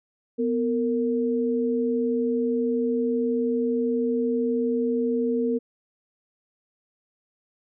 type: tone pair together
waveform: sine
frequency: 247 / 459.6 Hz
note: B3 / A#4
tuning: 0 / -25 cents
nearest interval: major seventh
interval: 1075 cents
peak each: -24 dBFS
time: 0.38-5.59 s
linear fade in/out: 20 ms
effects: none